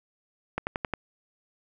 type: click train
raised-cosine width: 0.5 ms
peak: -13 dBFS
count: 5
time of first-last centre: 0.58-0.937 s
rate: 11.2 Hz
effects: none